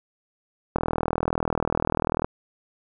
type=click train; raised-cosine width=1 ms; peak=-8 dBFS; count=61; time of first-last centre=0.76-2.245 s; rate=40.4 Hz; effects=none